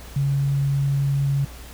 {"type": "tone", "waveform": "sine", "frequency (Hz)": 139.3, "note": "C#3", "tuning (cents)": 9, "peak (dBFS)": -18, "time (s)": [0.16, 1.45], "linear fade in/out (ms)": 5, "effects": ["added 60 Hz sine -39 dBFS peak until 1.73 s", "pink hiss -43 dBFS RMS until 1.73 s"]}